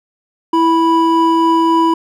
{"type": "tone pair together", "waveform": "triangle", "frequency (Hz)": [329.6, 985.2], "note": ["E4", "B5"], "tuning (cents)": [0, -5], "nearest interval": "octave + perfect fifth", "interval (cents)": 1895, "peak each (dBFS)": -10, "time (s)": [0.53, 1.94], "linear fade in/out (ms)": 5, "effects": []}